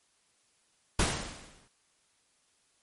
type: noise with exponential decay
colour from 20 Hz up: pink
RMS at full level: -25 dBFS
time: 0.99-1.68 s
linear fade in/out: 5 ms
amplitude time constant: 150 ms
effects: white hiss -70 dBFS RMS until 2.82 s + MP3 48 kbps